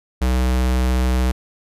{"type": "tone", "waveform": "square", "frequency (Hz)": 63.1, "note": "B1", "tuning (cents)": 38, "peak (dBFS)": -16, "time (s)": [0.21, 1.32], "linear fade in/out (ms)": 10, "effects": ["resampled to 32000 Hz"]}